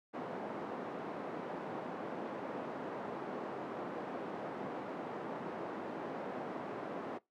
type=band-pass noise; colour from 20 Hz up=pink; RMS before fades=-42 dBFS; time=0.13-7.19 s; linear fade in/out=20 ms; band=240 to 960 Hz; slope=12 dB/octave; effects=noise-tail reverb RT60 0.2 s tail -22 dB re dry + high-pass 150 Hz 12 dB/octave